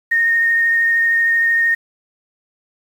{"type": "tone with vibrato", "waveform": "sine", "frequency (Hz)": 1845, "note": "A#6", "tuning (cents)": -18, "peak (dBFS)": -12, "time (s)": [0.11, 1.75], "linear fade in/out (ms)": 10, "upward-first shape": "triangle", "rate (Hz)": 13, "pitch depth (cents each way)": 15, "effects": ["7-bit"]}